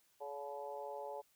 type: harmonic tone with a mistuned harmonic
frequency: 142 Hz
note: C#3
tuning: 42 cents sharp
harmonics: 3 / 4 / 5 / 6 / 7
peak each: -49 / -46 / -52 / -47 / -58 dBFS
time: 0.2-1.22 s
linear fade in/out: 20 ms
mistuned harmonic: 6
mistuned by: +21 cents
effects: white hiss -73 dBFS RMS until 1.35 s